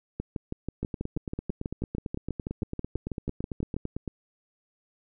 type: two click trains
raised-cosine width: 3 ms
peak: -18 / -19 dBFS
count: 23 / 30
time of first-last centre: 0.2-3.766 / 0.83-4.077 s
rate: 6.17 / 8.93 Hz
effects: none